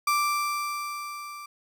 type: tone with level ramp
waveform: 35% pulse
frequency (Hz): 1174.7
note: D6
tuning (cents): 0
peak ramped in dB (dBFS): -19 to -37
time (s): 0.07-1.46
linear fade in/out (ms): 5
effects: none